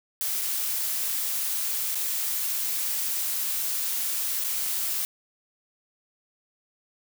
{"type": "noise with dropouts", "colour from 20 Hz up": "blue", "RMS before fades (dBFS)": -28, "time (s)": [0.21, 5.05], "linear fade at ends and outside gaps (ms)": 0, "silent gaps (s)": [[0.414, 0.418], [1.947, 1.954], [4.44, 4.445]], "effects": []}